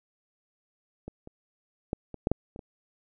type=clicks; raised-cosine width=2 ms; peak=-25 / -30 / -15 / -25 / -10 / -10 / -28 / -27 dBFS; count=8; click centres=1.08 / 1.274 / 1.931 / 2.143 / 2.271 / 2.316 / 2.561 / 2.592 s; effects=none